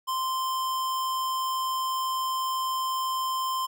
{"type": "tone", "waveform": "square", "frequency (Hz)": 1042, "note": "C6", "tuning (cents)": -7, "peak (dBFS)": -27, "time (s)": [0.07, 3.67], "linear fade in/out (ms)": 20, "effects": []}